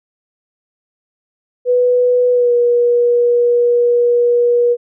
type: tone with pitch glide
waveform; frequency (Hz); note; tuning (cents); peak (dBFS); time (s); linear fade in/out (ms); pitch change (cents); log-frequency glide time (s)
sine; 493.9 to 480.7; B4 to B4; 0 to -47; -9; 1.65-4.77; 50; -47; 2.32-2.53
effects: none